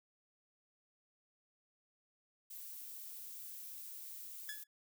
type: noise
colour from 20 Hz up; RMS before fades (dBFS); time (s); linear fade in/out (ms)
violet; -49; 2.5-4.64; 10
type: tone with exponential decay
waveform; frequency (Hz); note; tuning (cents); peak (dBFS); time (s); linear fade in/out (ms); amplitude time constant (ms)
sawtooth; 1700; G#6; +40; -36; 4.49-4.67; 1; 39
effects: none